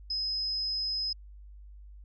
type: tone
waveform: sine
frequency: 5080 Hz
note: D#8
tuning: 35 cents sharp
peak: -29 dBFS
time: 0.1-1.13 s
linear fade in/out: 5 ms
effects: added 50 Hz sine -46 dBFS peak until 2.04 s